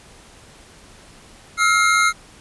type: tone cluster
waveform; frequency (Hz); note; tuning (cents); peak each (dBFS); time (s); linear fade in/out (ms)
square; 1300 / 1395 / 2127; E6 / F6 / C7; -24 / -2 / +28; -19; 1.57-2.13; 50
effects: pink hiss -46 dBFS RMS until 2.4 s + resampled to 24000 Hz